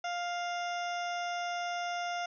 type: harmonic tone with a mistuned harmonic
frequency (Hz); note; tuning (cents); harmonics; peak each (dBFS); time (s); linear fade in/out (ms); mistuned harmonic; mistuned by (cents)
701; F5; +6; 1 / 2 / 3 / 4 / 5 / 7 / 8 / 9; -34 / -40 / -44 / -46 / -48 / -51 / -52 / -53; 0.04-2.26; 5; 7; +69
effects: none